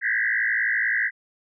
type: tone with frequency modulation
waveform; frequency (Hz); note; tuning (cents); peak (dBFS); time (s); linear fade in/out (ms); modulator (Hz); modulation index
sine; 1793; A6; +32; -20; 0.01-1.11; 50; 55.8; 4
effects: none